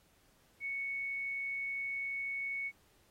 sine tone, 2217 Hz, C#7, in tune, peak -35 dBFS, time 0.6-2.72 s, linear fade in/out 50 ms, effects pink hiss -69 dBFS RMS until 3.1 s + AAC 48 kbps

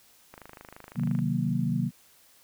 click train, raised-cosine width 0.5 ms, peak -29 dBFS, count 23, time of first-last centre 0.34-1.189 s, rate 25.9 Hz
sine chord, C half-diminished seventh, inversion none, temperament equal, 130.81 / 155.56 / 185 / 233.1 Hz, C3 / Eb3 / Gb3 / Bb3, 0 / 0 / 0 / 0 cents, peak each -30 dBFS, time 0.95-1.91 s, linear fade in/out 50 ms
effects white hiss -59 dBFS RMS until 2.43 s

